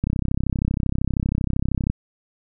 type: click train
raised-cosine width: 5 ms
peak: -9 dBFS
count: 62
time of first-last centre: 0.04-1.9 s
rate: 32.8 Hz
effects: none